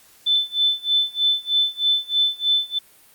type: tone with tremolo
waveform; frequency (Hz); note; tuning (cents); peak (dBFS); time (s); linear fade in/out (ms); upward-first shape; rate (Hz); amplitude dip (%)
sine; 3520; A7; 0; -14; 0.26-2.79; 10; sine; 3.2; 95
effects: white hiss -52 dBFS RMS until 3.14 s + Opus 48 kbps